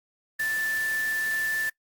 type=tone in noise; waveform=sine; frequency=1760 Hz; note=A6; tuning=in tune; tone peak=-25 dBFS; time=0.39-1.7 s; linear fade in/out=10 ms; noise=white; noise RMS=-38 dBFS; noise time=0.39-1.7 s; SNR=+10 dB; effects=noise-tail reverb RT60 0.1 s tail -22 dB re dry + Opus 48 kbps